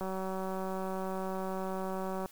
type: click train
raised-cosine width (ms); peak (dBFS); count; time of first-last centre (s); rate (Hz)
1; -24; 426; 0.01-2.259; 189
effects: white hiss -57 dBFS RMS until 2.31 s